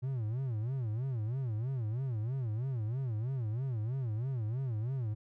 triangle tone with vibrato, 120 Hz, B2, 49 cents flat, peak -30 dBFS, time 0.02-5.15 s, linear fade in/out 20 ms, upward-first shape sine, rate 3.1 Hz, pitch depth 220 cents each way, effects none

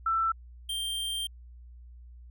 sine / square tone pair in turn, 1333 / 3170 Hz, E6 / G7, +19 / +19 cents, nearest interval octave + minor third, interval 1500 cents, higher second, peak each -24 / -31 dBFS, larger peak first, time 0.06-0.32 / 0.69-1.27 s, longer second, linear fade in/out 5 ms, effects added 60 Hz sine -46 dBFS peak until 2.3 s

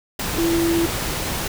sine tone in noise, 334.9 Hz, E4, 27 cents sharp, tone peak -17 dBFS, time 0.38-0.86 s, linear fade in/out 5 ms, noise pink, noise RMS -25 dBFS, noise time 0.19-1.48 s, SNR +5 dB, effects none

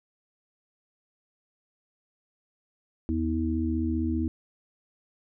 sine tone cluster, 80.2 / 245.2 / 320.5 Hz, E2 / B3 / E4, -47 / -12 / -49 cents, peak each -29 dBFS, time 3.09-4.28 s, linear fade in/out 0 ms, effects none

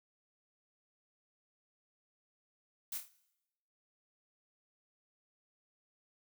blue noise with echo, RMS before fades -40 dBFS, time 2.92-2.98 s, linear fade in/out 5 ms, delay 26 ms, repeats 4, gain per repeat -6 dB, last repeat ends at 3.084 s, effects noise-tail reverb RT60 0.9 s tail -19 dB re dry

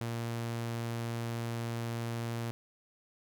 sawtooth tone, 116.54 Hz, A#2, in tune, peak -30 dBFS, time 0.01-2.51 s, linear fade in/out 0 ms, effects none

